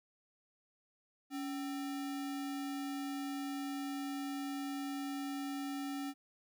sine tone with sample-and-hold, 280 Hz, C#4, 18 cents sharp, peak -37 dBFS, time 1.3-6.14 s, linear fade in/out 50 ms, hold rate 1050 Hz, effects none

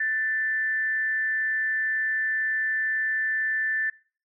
sine tone with frequency modulation, 1769 Hz, A6, 9 cents sharp, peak -23 dBFS, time 0-3.9 s, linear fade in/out 5 ms, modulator 261 Hz, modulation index 0.22, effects noise-tail reverb RT60 0.4 s tail -22 dB re dry

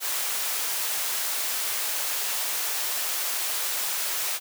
white high-pass noise, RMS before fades -28 dBFS, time 0-4.4 s, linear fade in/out 50 ms, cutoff 560 Hz, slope 12 dB/octave, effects none

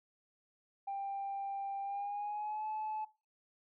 sine tone with pitch glide, 791 to 862.6 Hz, G5 to A5, +15 to -35 cents, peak -35 dBFS, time 0.87-3.05 s, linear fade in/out 10 ms, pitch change +150 cents, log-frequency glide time 1.82-2.66 s, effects noise-tail reverb RT60 0.3 s tail -20 dB re dry + tanh soft clip ceiling -33 dBFS

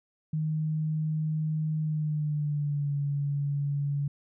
sine tone with pitch glide, 155.56 to 142.65 Hz, D#3 to C#3, 0 to +50 cents, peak -26 dBFS, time 0.33-4.08 s, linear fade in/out 5 ms, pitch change -150 cents, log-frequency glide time 1.8-2.95 s, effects none

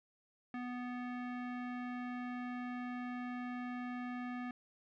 square tone with low-pass filter, 246.9 Hz, B3, in tune, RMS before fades -42 dBFS, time 0.54-4.51 s, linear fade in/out 2 ms, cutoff 2000 Hz, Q 1.9, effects none

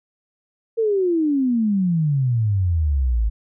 sine exponential sweep, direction down, 464.2 to 51.91 Hz, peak -16 dBFS, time 0.77-3.3 s, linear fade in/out 20 ms, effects none

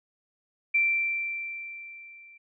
sine tone with level ramp, 2349 Hz, D7, in tune, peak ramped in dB -19 to -49 dBFS, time 0.74-2.38 s, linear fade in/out 10 ms, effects none

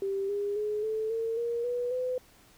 sine tone with pitch steps, 392 / 406.5 / 421.6 / 437.2 / 453.4 / 470.2 / 487.7 / 505.7 Hz, G4 / G#4 / G#4 / A4 / A#4 / A#4 / B4 / B4, 0 / -37 / +26 / -11 / -48 / +15 / -22 / +41 cents, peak -28 dBFS, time 0.02-2.18 s, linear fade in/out 2 ms, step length 270 ms, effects pink hiss -59 dBFS RMS until 2.57 s

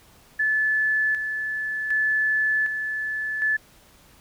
sine tone with tremolo, 1734 Hz, A6, 26 cents flat, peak -19 dBFS, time 0.39-3.57 s, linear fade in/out 10 ms, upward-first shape square, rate 0.66 Hz, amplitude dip 50%, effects pink hiss -54 dBFS RMS until 4.2 s

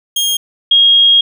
sawtooth / sine tone pair in turn, 3241 / 3265 Hz, G#7 / G#7, -43 / -30 cents, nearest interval unison, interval 13 cents, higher second, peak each -9 / -5 dBFS, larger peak second, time 0.16-0.37 / 0.71-1.21 s, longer second, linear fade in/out 5 ms, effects none

